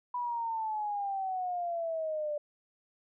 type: exponential sweep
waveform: sine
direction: down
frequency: 987.8 to 587.3 Hz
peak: -31 dBFS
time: 0.14-2.38 s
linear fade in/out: 5 ms
effects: none